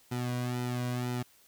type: tone with flanger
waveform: sawtooth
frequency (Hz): 123.47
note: B2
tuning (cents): 0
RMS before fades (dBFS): -33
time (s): 0.11-1.23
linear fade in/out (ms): 10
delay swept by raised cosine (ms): 1.8 to 2.31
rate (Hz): 2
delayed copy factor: -0.85
effects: white hiss -62 dBFS RMS until 1.47 s